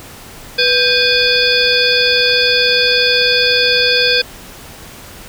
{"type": "harmonic tone with a mistuned harmonic", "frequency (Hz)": 493.9, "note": "B4", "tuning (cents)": 0, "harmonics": [1, 3, 5, 7, 9, 10], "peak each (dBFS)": [-17, -17, -17, -17, -17, -17], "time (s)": [0.58, 4.22], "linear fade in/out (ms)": 10, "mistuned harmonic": 3, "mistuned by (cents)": 110, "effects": ["pink hiss -35 dBFS RMS until 5.28 s"]}